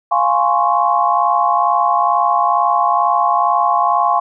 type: chord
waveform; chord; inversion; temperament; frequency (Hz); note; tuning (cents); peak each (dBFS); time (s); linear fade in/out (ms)
sine; Db major seventh; first; equal; 698.5 / 830.6 / 1046.5 / 1108.7; F5 / Ab5 / C6 / Db6; 0 / 0 / 0 / 0; -17; 0.11-4.2; 10
effects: none